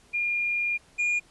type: tone pair in turn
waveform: sine / triangle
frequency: 2414 / 2427 Hz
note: D7 / D#7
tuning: +47 / -44 cents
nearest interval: unison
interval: 9 cents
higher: second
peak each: -24 / -21 dBFS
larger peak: second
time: 0.13-0.78 / 0.98-1.2 s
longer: first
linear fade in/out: 20 ms
effects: pink hiss -58 dBFS RMS until 1.3 s + resampled to 24000 Hz